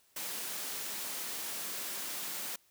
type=high-pass noise; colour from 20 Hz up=white; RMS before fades=-39 dBFS; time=0.16-2.56 s; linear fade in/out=5 ms; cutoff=160 Hz; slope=24 dB/octave; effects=white hiss -68 dBFS RMS until 2.7 s